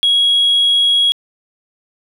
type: tone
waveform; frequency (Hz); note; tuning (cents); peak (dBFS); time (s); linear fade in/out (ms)
sine; 3315; G#7; -4; -8; 0.03-1.12; 0
effects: tanh soft clip ceiling -7 dBFS + 8-bit